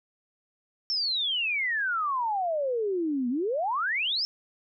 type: exponential two-way sweep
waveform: sine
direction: down then up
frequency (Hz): 5460 to 235.5 to 5460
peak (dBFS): -25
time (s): 0.9-4.25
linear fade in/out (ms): 0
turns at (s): 3.29
effects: none